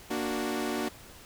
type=chord; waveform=sawtooth; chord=Bb augmented; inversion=none; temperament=equal; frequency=233.1 / 293.7 / 370 Hz; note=Bb3 / D4 / F#4; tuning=0 / 0 / 0 cents; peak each=-30 dBFS; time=0.1-0.89 s; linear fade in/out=10 ms; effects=pink hiss -50 dBFS RMS until 1.25 s